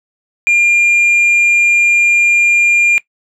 sine tone with tanh clipping, 2400 Hz, D7, 37 cents sharp, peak -8 dBFS, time 0.47-2.98 s, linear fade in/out 0 ms, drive 2 dB, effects noise-tail reverb RT60 0.1 s tail -19 dB re dry

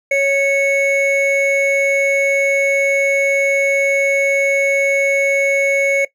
triangle tone pair together, 554 / 2209 Hz, C#5 / C#7, -1 / -7 cents, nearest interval 2 octaves, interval 2394 cents, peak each -13 dBFS, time 0.11-6.05 s, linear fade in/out 5 ms, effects noise-tail reverb RT60 0.1 s tail -18 dB re dry

